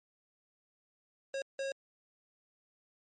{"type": "tone bursts at uneven times", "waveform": "square", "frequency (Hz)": 544, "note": "C#5", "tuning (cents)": -33, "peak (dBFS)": -35, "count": 2, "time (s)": [[1.34, 1.42], [1.59, 1.72]], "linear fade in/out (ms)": 2, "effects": ["MP3 32 kbps"]}